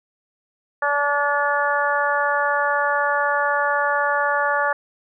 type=harmonic tone; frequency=288 Hz; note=D4; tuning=34 cents flat; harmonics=2 / 3 / 4 / 5 / 6; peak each=-24 / -24 / -24 / -24 / -24 dBFS; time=0.82-4.73 s; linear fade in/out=5 ms; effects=none